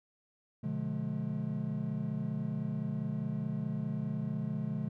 triangle chord, B diminished seventh, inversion none, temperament just, 123.47 / 148.16 / 177.8 / 213.4 Hz, B2 / D3 / F3 / Ab3, 0 / +16 / +31 / +47 cents, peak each -38 / -35 / -38 / -35 dBFS, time 0.63-4.89 s, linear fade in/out 10 ms, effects none

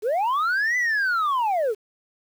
sine linear two-way sweep, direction up then down, 392 to 2016 to 392 Hz, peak -17 dBFS, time 0.02-1.75 s, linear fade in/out 50 ms, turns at 0.77 s, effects tanh soft clip ceiling -19 dBFS + 8-bit

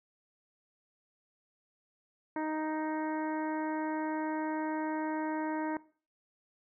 harmonic tone, 311.1 Hz, D#4, in tune, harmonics 1 / 2 / 3 / 4 / 5 / 6 / 7, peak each -34 / -40 / -37 / -51 / -46 / -48 / -52 dBFS, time 2.36-5.77 s, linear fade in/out 2 ms, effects noise-tail reverb RT60 0.4 s tail -19 dB re dry

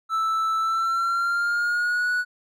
triangle tone with pitch glide, 1318.5 to 1471.4 Hz, E6 to F#6, 0 to -10 cents, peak -19 dBFS, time 0.09-2.25 s, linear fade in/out 50 ms, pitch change +190 cents, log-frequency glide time 0.59-2.11 s, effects none

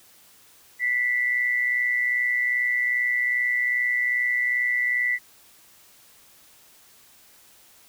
sine tone pair together, 1970.5 / 2093 Hz, B6 / C7, -4 / 0 cents, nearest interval minor second, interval 104 cents, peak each -21 / -30 dBFS, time 0.79-5.19 s, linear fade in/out 50 ms, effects white hiss -54 dBFS RMS until 7.88 s

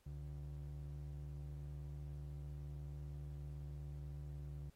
triangle ring-modulated tone, 105.1 Hz, G#2, 21 cents sharp, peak -40 dBFS, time 0.06-4.7 s, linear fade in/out 5 ms, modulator 38 Hz, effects pink hiss -75 dBFS RMS until 4.75 s + AAC 48 kbps

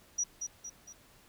sine tone with echo, 5810 Hz, F#8, 32 cents flat, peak -28 dBFS, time 0.18-0.24 s, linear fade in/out 10 ms, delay 230 ms, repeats 3, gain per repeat -6 dB, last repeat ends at 0.93 s, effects pink hiss -61 dBFS RMS until 1.28 s

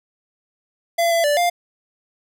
square tone with pitch steps, 679 / 672 / 585 / 700 Hz, F5 / E5 / D5 / F5, -49 / +33 / -7 / +4 cents, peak -16 dBFS, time 0.98-1.5 s, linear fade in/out 10 ms, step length 130 ms, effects none

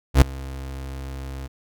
35% pulse tone with ADSR envelope, 66.9 Hz, C2, 39 cents sharp, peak -5 dBFS, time 0.14-1.48 s, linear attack 76 ms, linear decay 6 ms, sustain -24 dB, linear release 21 ms, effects none

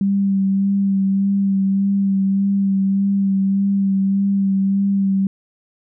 sine tone with vibrato, 196 Hz, G3, in tune, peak -14 dBFS, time 0.01-5.27 s, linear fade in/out 2 ms, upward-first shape sine, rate 1.7 Hz, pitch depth 21 cents each way, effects none

